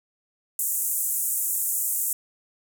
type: band-pass noise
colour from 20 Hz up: white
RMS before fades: -26 dBFS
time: 0.59-2.13 s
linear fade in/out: 2 ms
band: 7100 to 16000 Hz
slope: 48 dB/octave
effects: none